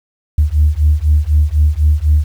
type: beating tone pair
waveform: sine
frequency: 73.42 / 77.42 Hz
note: D2 / D#2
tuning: 0 / -8 cents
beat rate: 4 Hz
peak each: -11 dBFS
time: 0.38-2.24 s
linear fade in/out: 5 ms
effects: tanh soft clip ceiling -2 dBFS + 7-bit